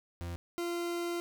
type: tone pair in turn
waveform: 40% pulse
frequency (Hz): 86.2 / 344.8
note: F2 / F4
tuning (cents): -22 / -22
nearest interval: 2 octaves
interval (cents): 2400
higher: second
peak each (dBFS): -36 / -32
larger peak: second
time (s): 0.21-0.36 / 0.58-1.2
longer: second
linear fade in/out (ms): 0
effects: none